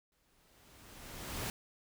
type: noise with exponential growth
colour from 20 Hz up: pink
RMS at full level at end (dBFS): -37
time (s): 0.12-1.5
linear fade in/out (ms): 1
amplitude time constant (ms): 300
effects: none